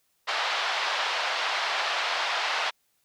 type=band-pass noise; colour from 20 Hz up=pink; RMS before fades=-28 dBFS; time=0.27-2.71 s; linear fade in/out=20 ms; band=700 to 4500 Hz; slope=24 dB/octave; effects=white hiss -71 dBFS RMS until 3.04 s